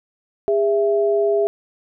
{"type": "tone pair together", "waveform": "sine", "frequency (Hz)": [407.3, 663], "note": ["G#4", "E5"], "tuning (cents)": [-34, 10], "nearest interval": "minor sixth", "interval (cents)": 844, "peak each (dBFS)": [-16, -20], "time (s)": [0.48, 1.47], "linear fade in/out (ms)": 0, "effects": []}